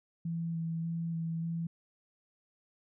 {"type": "tone with vibrato", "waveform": "sine", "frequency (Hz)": 165.5, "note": "E3", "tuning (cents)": 7, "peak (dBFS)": -32, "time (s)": [0.25, 1.67], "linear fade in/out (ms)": 5, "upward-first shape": "square", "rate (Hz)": 1.7, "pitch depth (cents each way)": 12, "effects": []}